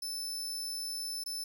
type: tone with dropouts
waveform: sawtooth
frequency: 5274 Hz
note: E8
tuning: in tune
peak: -33 dBFS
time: 0.02-1.44 s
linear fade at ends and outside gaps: 5 ms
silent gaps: 1.238-1.26 s
effects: 11-bit